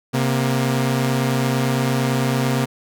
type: tone pair together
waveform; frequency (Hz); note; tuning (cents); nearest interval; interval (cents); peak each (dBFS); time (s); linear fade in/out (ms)
sawtooth; 132.5 / 236.1; C3 / A#3; +22 / +22; minor seventh; 1000; -15 / -18; 0.13-2.66; 20
effects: none